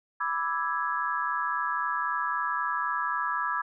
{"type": "chord", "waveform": "sine", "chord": "E dominant seventh", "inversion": "second", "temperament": "equal", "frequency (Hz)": [987.8, 1174.7, 1318.5, 1661.2], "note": ["B5", "D6", "E6", "G#6"], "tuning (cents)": [0, 0, 0, 0], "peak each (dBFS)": -32, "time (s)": [0.2, 3.62], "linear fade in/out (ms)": 10, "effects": []}